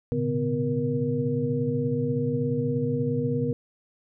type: tone cluster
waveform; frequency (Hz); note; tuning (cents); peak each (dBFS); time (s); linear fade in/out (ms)
sine; 115.4 / 127.5 / 144.1 / 250.5 / 471.8; A#2 / C3 / D3 / B3 / A#4; -17 / -44 / -33 / +25 / +21; -33 / -33 / -29 / -28 / -28; 0.12-3.53; 0
effects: none